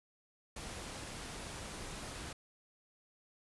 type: noise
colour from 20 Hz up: pink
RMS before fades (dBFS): -45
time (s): 0.56-2.33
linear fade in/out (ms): 5
effects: resampled to 24000 Hz